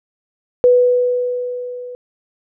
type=tone with level ramp; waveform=sine; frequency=493.9 Hz; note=B4; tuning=in tune; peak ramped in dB=-6 to -28 dBFS; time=0.64-1.95 s; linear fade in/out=0 ms; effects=none